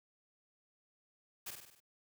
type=noise with echo; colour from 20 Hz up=white; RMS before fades=-43 dBFS; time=1.46-1.51 s; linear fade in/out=10 ms; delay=49 ms; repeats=6; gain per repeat=-4 dB; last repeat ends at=1.804 s; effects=none